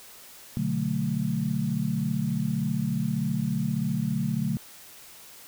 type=chord; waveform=sine; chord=B minor seventh; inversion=none; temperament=equal; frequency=123.47 / 146.83 / 185 / 220 Hz; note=B2 / D3 / F#3 / A3; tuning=0 / 0 / 0 / 0 cents; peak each=-33 / -29 / -30 / -29 dBFS; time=0.57-4.57 s; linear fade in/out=0 ms; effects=white hiss -48 dBFS RMS until 5.47 s